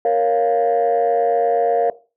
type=chord; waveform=sine; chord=Bb minor; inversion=none; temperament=equal; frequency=466.2 / 554.4 / 698.5 Hz; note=Bb4 / Db5 / F5; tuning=0 / 0 / 0 cents; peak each=-16 / -20 / -16 dBFS; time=0.05-1.9 s; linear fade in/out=2 ms; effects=noise-tail reverb RT60 0.3 s tail -17 dB re dry + tanh soft clip ceiling -9 dBFS